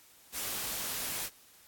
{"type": "noise", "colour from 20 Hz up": "white", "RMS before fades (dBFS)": -36, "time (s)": [0.32, 1.3], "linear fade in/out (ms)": 50, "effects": ["white hiss -59 dBFS RMS until 1.67 s", "AAC 64 kbps"]}